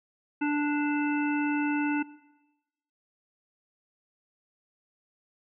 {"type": "harmonic tone", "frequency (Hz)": 293.7, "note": "D4", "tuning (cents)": 0, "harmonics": [1, 3, 5, 7, 9], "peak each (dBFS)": [-25, -34, -35, -42, -37], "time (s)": [0.41, 2.03], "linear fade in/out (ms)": 10, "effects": ["noise-tail reverb RT60 1.0 s tail -19 dB re dry"]}